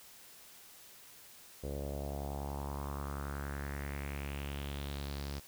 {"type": "tone with low-pass filter sweep", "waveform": "sawtooth", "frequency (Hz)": 70.5, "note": "C#2", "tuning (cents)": 30, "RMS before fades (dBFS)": -40, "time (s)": [1.63, 5.4], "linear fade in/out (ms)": 10, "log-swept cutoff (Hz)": [500, 5200], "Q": 3.6, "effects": ["white hiss -56 dBFS RMS until 5.47 s"]}